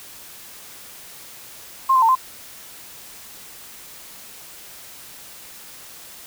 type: tone with pitch steps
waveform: sine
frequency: 1061 / 1035 / 904 / 1037 Hz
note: C6 / C6 / A5 / C6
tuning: +24 / -19 / +47 / -16 cents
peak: -12 dBFS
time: 1.89-2.154 s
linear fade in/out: 10 ms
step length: 66 ms
effects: white hiss -41 dBFS RMS until 6.26 s